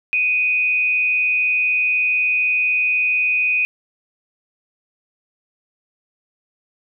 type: tone with frequency modulation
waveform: sine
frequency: 2489 Hz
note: D#7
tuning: in tune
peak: -15 dBFS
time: 0.13-3.65 s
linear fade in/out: 0 ms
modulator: 158 Hz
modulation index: 0.37
effects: none